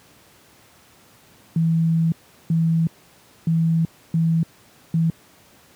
sine tone bursts at uneven times, 163.9 Hz, E3, 10 cents flat, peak -15 dBFS, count 5, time 1.56-2.12 / 2.5-2.87 / 3.47-3.85 / 4.14-4.43 / 4.94-5.1 s, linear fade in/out 2 ms, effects pink hiss -52 dBFS RMS until 5.75 s + high-pass 100 Hz 12 dB/octave

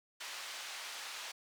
white band-pass noise, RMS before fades -45 dBFS, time 0.2-1.32 s, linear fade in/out 10 ms, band 800 to 4900 Hz, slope 12 dB/octave, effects none

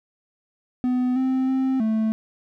triangle tone with pitch steps, 250.9 / 260.8 / 263.2 / 219.8 Hz, B3 / C4 / C4 / A3, +28 / -5 / +10 / -2 cents, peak -17 dBFS, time 0.84-2.12 s, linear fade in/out 0 ms, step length 320 ms, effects none

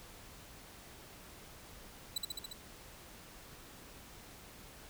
sawtooth tone with echo, 3971 Hz, B7, 9 cents sharp, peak -29 dBFS, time 2.16-2.18 s, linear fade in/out 5 ms, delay 70 ms, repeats 5, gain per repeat -2 dB, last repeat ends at 2.53 s, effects pink hiss -54 dBFS RMS until 4.89 s

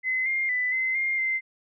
sine tone with pitch steps, 2040 / 2116 / 1995 / 2056 / 2118 / 2079 Hz, C7 / C7 / B6 / C7 / C7 / C7, -44 / +19 / +17 / -31 / +21 / -12 cents, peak -23 dBFS, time 0.03-1.41 s, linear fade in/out 50 ms, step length 230 ms, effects none

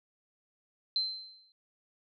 sine tone with exponential decay, 4100 Hz, C8, 36 cents flat, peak -25 dBFS, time 0.96-1.52 s, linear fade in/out 1 ms, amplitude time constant 120 ms, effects none

